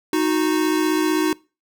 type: tone pair together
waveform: square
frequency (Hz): 311.1 / 366.8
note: D#4 / F#4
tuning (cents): 0 / -15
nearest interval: minor third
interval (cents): 285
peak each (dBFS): -20 / -22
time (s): 0.13-1.33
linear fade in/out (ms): 2
effects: noise-tail reverb RT60 0.3 s tail -23 dB re dry